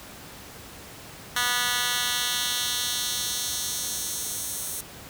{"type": "tone with high-pass filter sweep", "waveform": "10% pulse", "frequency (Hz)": 244.7, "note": "B3", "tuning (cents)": -16, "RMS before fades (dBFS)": -28, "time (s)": [1.36, 4.81], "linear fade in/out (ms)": 5, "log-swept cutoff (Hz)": [1800, 8900], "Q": 1.1, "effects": ["pink hiss -43 dBFS RMS until 5.09 s", "high-pass 60 Hz 12 dB/octave"]}